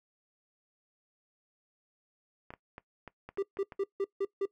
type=clicks; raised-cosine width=0.5 ms; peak=-29 dBFS; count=8; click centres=2.505 / 2.538 / 2.781 / 3.077 / 3.29 / 3.374 / 3.571 / 3.722 s
type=tone bursts; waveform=triangle; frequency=393.8 Hz; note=G4; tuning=8 cents sharp; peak=-26 dBFS; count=6; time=3.38-4.456 s; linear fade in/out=5 ms; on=46 ms; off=160 ms
effects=noise-tail reverb RT60 0.1 s tail -19 dB re dry